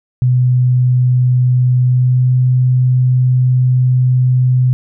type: tone with pitch glide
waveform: sine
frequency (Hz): 125.6 to 126.91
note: B2 to B2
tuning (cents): +30 to +48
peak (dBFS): -8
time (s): 0.22-4.73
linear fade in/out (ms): 0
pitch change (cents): +18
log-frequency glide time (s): 1.83-2.32
effects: none